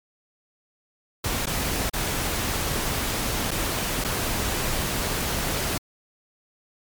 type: noise with dropouts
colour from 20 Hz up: pink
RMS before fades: -26 dBFS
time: 1.24-5.78 s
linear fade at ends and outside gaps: 5 ms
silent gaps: 1.458-1.468 / 1.897-1.934 / 3.509-3.513 / 4.041-4.046 s
effects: MP3 96 kbps